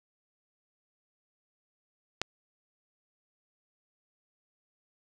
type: click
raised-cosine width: 0.2 ms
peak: -11 dBFS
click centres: 2.216 s
effects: none